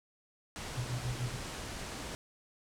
pink low-pass noise, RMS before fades -42 dBFS, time 0.56-2.15 s, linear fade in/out 0 ms, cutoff 9500 Hz, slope 24 dB/octave
sine tone with tremolo, 122.8 Hz, B2, 9 cents flat, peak -31 dBFS, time 0.76-1.37 s, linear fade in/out 20 ms, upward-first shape sine, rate 6.8 Hz, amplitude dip 90%
effects none

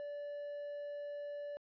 triangle tone, 580 Hz, D5, 22 cents flat, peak -39 dBFS, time 0-1.57 s, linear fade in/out 0 ms, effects resampled to 11025 Hz

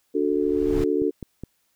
sine chord, D major, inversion none, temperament just, 293.7 / 367.1 / 440.5 Hz, D4 / F#4 / A4, 0 / -14 / +2 cents, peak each -24 dBFS, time 0.14-1.11 s, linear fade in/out 20 ms
brown noise with exponential growth, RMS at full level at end -24 dBFS, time 0.15-0.84 s, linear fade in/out 1 ms, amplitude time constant 150 ms
click train, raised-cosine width 3 ms, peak -20 dBFS, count 4, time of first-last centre 0.81-1.436 s, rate 4.79 Hz
effects white hiss -69 dBFS RMS until 1.75 s

